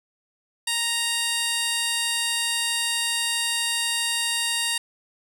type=tone with band-pass filter; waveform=15% pulse; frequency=932.3 Hz; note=A#5; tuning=in tune; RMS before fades=-25 dBFS; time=0.67-4.78 s; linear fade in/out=5 ms; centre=7200 Hz; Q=0.91; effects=none